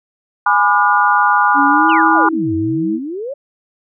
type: chord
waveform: sine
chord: G# diminished seventh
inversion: none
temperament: just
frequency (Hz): 830.6 / 996.7 / 1196.1 / 1435.3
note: G#5 / B5 / D6 / F6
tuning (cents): 0 / +16 / +31 / +47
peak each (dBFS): -15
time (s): 0.46-2.29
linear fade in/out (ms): 5
type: tone with pitch glide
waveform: sine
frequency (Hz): 282.6 to 322.8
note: C#4 to E4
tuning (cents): +34 to -36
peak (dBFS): -15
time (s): 1.54-3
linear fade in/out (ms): 50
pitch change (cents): +230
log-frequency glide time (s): 1.68-1.88
type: exponential two-way sweep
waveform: sine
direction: down then up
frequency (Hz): 3111 to 87.31 to 583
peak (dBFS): -21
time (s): 1.89-3.34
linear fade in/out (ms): 10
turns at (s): 2.55
effects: none